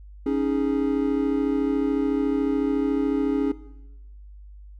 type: chord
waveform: triangle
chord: C# suspended second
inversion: none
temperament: equal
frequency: 277.2 / 311.1 / 415.3 Hz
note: C#4 / D#4 / G#4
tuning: 0 / 0 / 0 cents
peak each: -21 / -26 / -25 dBFS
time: 0.26-3.52 s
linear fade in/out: 5 ms
effects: noise-tail reverb RT60 1.0 s tail -18 dB re dry + added 50 Hz sine -41 dBFS peak until 4.79 s